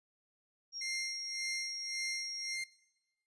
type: tone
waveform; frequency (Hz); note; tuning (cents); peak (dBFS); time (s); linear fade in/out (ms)
sine; 5588; F8; 0; -39; 0.72-2.58; 50
type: tone with tremolo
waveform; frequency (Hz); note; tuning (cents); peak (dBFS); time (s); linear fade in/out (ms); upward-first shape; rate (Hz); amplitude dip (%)
sawtooth; 2105; C7; +10; -33; 0.81-2.64; 5; sine; 1.8; 80
effects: noise-tail reverb RT60 1.0 s tail -20 dB re dry + resampled to 24000 Hz